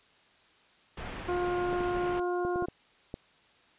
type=low-pass noise; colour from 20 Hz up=pink; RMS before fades=-40 dBFS; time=0.97-2.2 s; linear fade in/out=5 ms; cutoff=3100 Hz; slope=24 dB/octave
type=harmonic tone; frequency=355.5 Hz; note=F4; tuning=31 cents sharp; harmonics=1 / 2 / 3 / 4; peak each=-29 / -35 / -39 / -41 dBFS; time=1.28-2.66 s; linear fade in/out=10 ms
type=clicks; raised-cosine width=2 ms; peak=-23 dBFS; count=7; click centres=1.729 / 1.807 / 2.45 / 2.559 / 2.624 / 2.685 / 3.141 s
effects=white hiss -62 dBFS RMS until 3.78 s + resampled to 8000 Hz